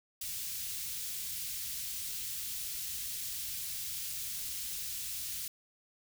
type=band-stop noise; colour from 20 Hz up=white; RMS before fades=-39 dBFS; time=0.21-5.48 s; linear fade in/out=5 ms; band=120 to 3100 Hz; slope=12 dB/octave; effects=none